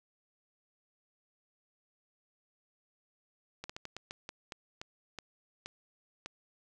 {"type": "slowing click train", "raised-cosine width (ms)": 0.2, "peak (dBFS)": -24, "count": 12, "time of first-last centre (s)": [3.64, 6.26], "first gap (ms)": 55, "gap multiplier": 1.27, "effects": []}